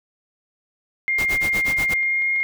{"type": "tone with pitch glide", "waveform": "sine", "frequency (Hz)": [2118, 2135], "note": ["C7", "C7"], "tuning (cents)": [21, 34], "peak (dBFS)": -18, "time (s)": [1.08, 2.43], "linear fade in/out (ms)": 0, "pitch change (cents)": 13, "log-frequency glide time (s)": [1.95, 2.3]}
{"type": "noise with tremolo", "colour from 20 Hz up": "pink", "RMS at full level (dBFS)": -28, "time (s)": [1.18, 1.94], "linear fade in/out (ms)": 5, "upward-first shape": "sine", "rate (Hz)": 8.3, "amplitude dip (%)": 100}
{"type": "clicks", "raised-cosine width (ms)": 0.3, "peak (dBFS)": -27, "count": 10, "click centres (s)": [1.484, 1.564, 1.609, 1.686, 1.743, 1.936, 2.031, 2.221, 2.362, 2.404]}
{"effects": []}